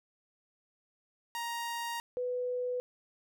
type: tone pair in turn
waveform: sawtooth / sine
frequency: 937 / 496.4 Hz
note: A#5 / B4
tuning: +9 / +9 cents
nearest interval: major seventh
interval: 1100 cents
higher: first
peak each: -31 / -31 dBFS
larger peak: neither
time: 1.35-2 / 2.17-2.8 s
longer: first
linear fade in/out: 0 ms
effects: none